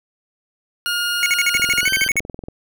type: tone with pitch glide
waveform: 20% pulse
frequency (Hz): 1423 to 1551.8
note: F6 to G6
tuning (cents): +32 to -18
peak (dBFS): -14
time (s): 0.86-2.08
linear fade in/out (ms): 0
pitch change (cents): +150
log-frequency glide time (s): 1.8-1.9
type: tone bursts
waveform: square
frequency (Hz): 2211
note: C#7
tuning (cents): -5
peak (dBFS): -15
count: 13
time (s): 1.23-2.196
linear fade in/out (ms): 0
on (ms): 30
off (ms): 48
type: click train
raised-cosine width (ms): 2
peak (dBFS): -19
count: 21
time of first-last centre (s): 1.55-2.485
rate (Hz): 21.4
effects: none